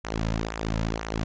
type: tone with flanger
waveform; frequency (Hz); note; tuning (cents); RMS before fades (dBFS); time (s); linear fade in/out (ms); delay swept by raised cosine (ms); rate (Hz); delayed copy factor
sawtooth; 55; A1; 0; -29; 0.04-1.24; 10; 0.21 to 2.71; 2; -0.75
effects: resampled to 16000 Hz